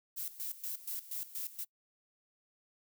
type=noise with tremolo; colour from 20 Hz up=violet; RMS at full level=-39 dBFS; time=0.16-1.65 s; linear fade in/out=20 ms; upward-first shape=square; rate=4.2 Hz; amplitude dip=80%; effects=noise-tail reverb RT60 0.1 s tail -24 dB re dry